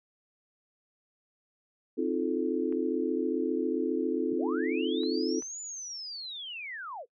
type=chord; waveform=sine; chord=F dominant seventh; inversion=second; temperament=just; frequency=261.9 / 314.3 / 349.2 / 436.5 Hz; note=C4 / Eb4 / F4 / A4; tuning=+2 / +18 / 0 / -14 cents; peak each=-32 dBFS; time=1.97-5.41 s; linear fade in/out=20 ms
type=clicks; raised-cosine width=0.5 ms; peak=-36 dBFS; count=3; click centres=2.725 / 5.034 / 5.423 s
type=linear two-way sweep; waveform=sine; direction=up then down; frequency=58.27 to 7040 to 409.4 Hz; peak=-37 dBFS; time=4.31-7.06 s; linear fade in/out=50 ms; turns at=5.61 s
effects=noise-tail reverb RT60 0.1 s tail -22 dB re dry